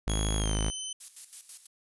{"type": "tone", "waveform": "sawtooth", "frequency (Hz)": 53, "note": "G#1", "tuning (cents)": 36, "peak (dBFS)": -23, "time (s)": [0.07, 0.7], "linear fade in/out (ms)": 0}
{"type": "tone with pitch glide", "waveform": "10% pulse", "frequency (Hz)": [3322, 3046], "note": ["G#7", "F#7"], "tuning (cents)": [0, 50], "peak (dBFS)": -26, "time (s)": [0.09, 0.93], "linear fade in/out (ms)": 5, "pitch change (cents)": -150, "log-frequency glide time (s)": [0.37, 0.56]}
{"type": "noise with tremolo", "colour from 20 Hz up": "violet", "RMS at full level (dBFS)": -39, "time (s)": [1, 1.67], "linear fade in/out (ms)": 10, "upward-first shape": "square", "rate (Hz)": 6.1, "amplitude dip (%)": 70}
{"effects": ["resampled to 24000 Hz"]}